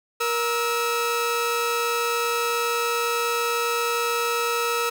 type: tone pair together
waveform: sawtooth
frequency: 471.4 / 1304.4 Hz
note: A#4 / E6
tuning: +19 / -19 cents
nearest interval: octave + tritone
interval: 1762 cents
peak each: -21 dBFS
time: 0.2-4.9 s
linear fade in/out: 10 ms
effects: none